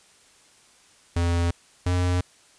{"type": "tone pair in turn", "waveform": "square", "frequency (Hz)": [85.8, 89.6], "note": ["F2", "F2"], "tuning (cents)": [-30, 45], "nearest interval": "minor second", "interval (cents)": 75, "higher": "second", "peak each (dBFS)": -21, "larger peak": "neither", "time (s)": [[1.16, 1.51], [1.86, 2.21]], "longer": "neither", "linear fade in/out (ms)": 5, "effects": ["white hiss -56 dBFS RMS until 2.58 s", "resampled to 22050 Hz"]}